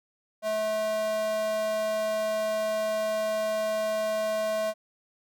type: tone with high-pass filter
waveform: square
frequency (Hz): 216.3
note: A3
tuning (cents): -29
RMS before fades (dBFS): -28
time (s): 0.42-4.74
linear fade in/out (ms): 50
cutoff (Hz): 560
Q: 6.3
effects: none